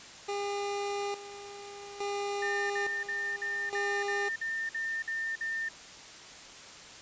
25% pulse tone with tremolo, 404.2 Hz, G#4, 47 cents flat, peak -28 dBFS, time 0.28-4.29 s, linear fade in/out 10 ms, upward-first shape square, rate 0.58 Hz, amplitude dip 75%
sine tone bursts, 1805 Hz, A6, 44 cents sharp, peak -31 dBFS, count 10, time 2.42-5.688 s, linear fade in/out 5 ms, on 280 ms, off 52 ms
effects white hiss -48 dBFS RMS until 7.01 s + resampled to 16000 Hz

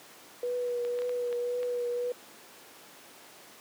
sine tone with vibrato, 487.4 Hz, B4, 23 cents flat, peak -28 dBFS, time 0.43-2.12 s, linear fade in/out 2 ms, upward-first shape triangle, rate 1.9 Hz, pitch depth 22 cents each way
clicks, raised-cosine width 0.3 ms, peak -27 dBFS, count 6, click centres 0.85 / 0.989 / 1.02 / 1.094 / 1.328 / 1.631 s
effects pink hiss -51 dBFS RMS until 3.6 s + high-pass 300 Hz 12 dB/octave

